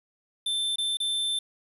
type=tone with dropouts; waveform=square; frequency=3550 Hz; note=A7; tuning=15 cents sharp; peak=-26 dBFS; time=0.46-1.39 s; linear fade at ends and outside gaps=5 ms; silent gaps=0.759-0.783 / 0.971-1.001 s; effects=resampled to 32000 Hz + 9-bit